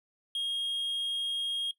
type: tone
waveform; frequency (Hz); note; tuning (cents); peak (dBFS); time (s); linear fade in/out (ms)
triangle; 3254; G#7; -36; -28; 0.35-1.71; 2
effects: noise-tail reverb RT60 0.1 s tail -17 dB re dry